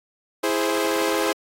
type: chord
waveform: sawtooth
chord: E augmented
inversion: none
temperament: equal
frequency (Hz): 329.6 / 415.3 / 523.3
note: E4 / G#4 / B#4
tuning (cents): 0 / 0 / 0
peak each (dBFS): -21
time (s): 0.43-1.33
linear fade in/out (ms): 10
effects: AAC 48 kbps